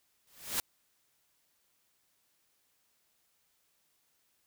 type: noise with exponential growth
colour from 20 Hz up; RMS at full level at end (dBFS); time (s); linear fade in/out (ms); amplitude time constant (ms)
white; -29; 0.27-0.6; 1; 71
effects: white hiss -74 dBFS RMS until 4.46 s